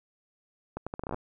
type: accelerating click train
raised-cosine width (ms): 1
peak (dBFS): -20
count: 11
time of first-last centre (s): 0.77-1.144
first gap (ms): 96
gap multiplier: 0.76
effects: none